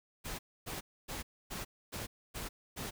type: noise bursts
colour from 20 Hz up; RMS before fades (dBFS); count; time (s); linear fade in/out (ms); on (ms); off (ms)
pink; -41; 7; 0.24-2.91; 20; 150; 270
effects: none